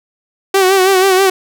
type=tone with vibrato; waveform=sawtooth; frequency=380.2 Hz; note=F#4; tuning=47 cents sharp; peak=-4 dBFS; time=0.54-1.3 s; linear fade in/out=5 ms; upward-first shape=sine; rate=6.2 Hz; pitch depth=58 cents each way; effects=none